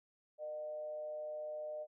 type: tone with frequency modulation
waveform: sine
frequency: 608 Hz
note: D#5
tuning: 40 cents flat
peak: -40 dBFS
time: 0.38-1.87 s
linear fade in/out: 50 ms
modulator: 141 Hz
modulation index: 0.3
effects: none